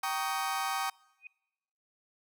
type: chord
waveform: 35% pulse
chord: Eb dominant seventh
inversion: first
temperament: just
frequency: 777.8 / 933.4 / 1120.1 / 1244.5 Hz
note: G5 / Bb5 / Db6 / Eb6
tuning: -14 / +2 / +18 / 0 cents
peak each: -33 / -37 / -35 / -35 dBFS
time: 0.03-0.9 s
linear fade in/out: 5 ms
type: tone with exponential growth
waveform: sine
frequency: 2489 Hz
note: D#7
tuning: in tune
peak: -39 dBFS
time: 1.18-1.27 s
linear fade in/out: 2 ms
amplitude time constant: 18 ms
effects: noise-tail reverb RT60 1.0 s tail -25 dB re dry